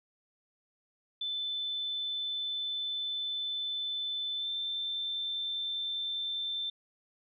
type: tone with pitch glide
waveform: sine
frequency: 3520 to 3555 Hz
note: A7 to A7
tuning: 0 to +17 cents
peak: -32 dBFS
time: 1.21-6.7 s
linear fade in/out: 5 ms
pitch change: +17 cents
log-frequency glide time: 4.37-4.48 s
effects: none